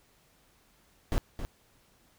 brown noise with echo, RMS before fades -26 dBFS, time 1.12-1.18 s, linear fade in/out 0 ms, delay 270 ms, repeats 1, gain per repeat -9 dB, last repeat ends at 1.45 s, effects pink hiss -65 dBFS RMS until 2.18 s

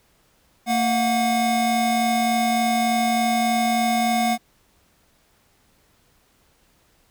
square tone pair together, 228 / 727.4 Hz, A#3 / F#5, -38 / -30 cents, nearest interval octave + minor sixth, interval 2008 cents, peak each -23 / -21 dBFS, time 0.66-4.38 s, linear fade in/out 50 ms, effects pink hiss -61 dBFS RMS until 7.1 s

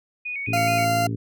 sine tone with vibrato, 2349 Hz, D7, in tune, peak -27 dBFS, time 0.25-0.85 s, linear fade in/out 10 ms, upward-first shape square, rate 4.7 Hz, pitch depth 90 cents each way
harmonic tone, 56.1 Hz, A1, 34 cents sharp, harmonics 2 / 3 / 4 / 5 / 6 / 7 / 8, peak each -26 / -35 / -35 / -31 / -44 / -38 / -45 dBFS, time 0.47-1.16 s, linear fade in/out 10 ms
40% pulse tone, 693 Hz, F5, 14 cents flat, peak -19 dBFS, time 0.53-1.07 s, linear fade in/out 5 ms
effects none

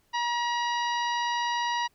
harmonic tone with a mistuned harmonic, 955 Hz, A#5, 42 cents sharp, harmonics 1 / 2 / 3 / 4 / 5 / 6, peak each -27 / -33 / -37 / -39 / -41 / -43 dBFS, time 0.13-1.88 s, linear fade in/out 20 ms, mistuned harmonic 4, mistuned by +24 cents, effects pink hiss -68 dBFS RMS until 1.94 s

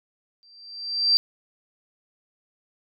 sine tone with exponential growth, 4699 Hz, D8, in tune, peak -13 dBFS, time 0.43-1.17 s, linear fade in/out 0 ms, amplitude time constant 160 ms, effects none

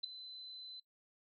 sine tone with ADSR envelope, 4033 Hz, B7, 36 cents sharp, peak -32 dBFS, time 0.03-0.8 s, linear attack 13 ms, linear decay 4 ms, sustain -15 dB, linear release 5 ms, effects noise-tail reverb RT60 0.1 s tail -21 dB re dry

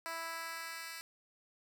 10% pulse tone with high-pass filter sweep, 329.6 Hz, E4, in tune, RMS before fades -43 dBFS, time 0.06-1.01 s, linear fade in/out 0 ms, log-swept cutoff 750 to 2400 Hz, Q 0.87, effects none

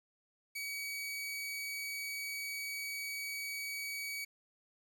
sawtooth tone, 2266 Hz, C#7, 37 cents sharp, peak -35 dBFS, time 0.55-4.25 s, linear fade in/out 10 ms, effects 11-bit

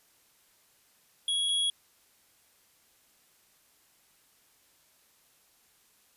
square tone pair in turn, 3328 / 3328 Hz, G#7 / G#7, +3 / +3 cents, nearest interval unison, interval 0 cents, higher neither, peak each -27 / -26 dBFS, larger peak second, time 1.28-1.49 / 1.49-1.7 s, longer neither, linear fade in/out 2 ms, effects white hiss -65 dBFS RMS until 6.16 s + resampled to 32000 Hz

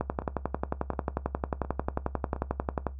two click trains, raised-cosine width 1 ms, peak -13 / -23 dBFS, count 33 / 4, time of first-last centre 0.01-2.867 / 0.22-2.363 s, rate 11.2 / 1.4 Hz, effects noise-tail reverb RT60 0.2 s tail -17 dB re dry + added 67 Hz sine -38 dBFS peak until 2.99 s

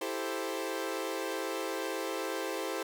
sawtooth chord, A minor seventh, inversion second, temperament equal, 329.6 / 392 / 440 / 523.3 Hz, E4 / G4 / A4 / C5, 0 / 0 / 0 / 0 cents, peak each -35 / -35 / -36 / -34 dBFS, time 0.01-2.83 s, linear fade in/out 5 ms, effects none

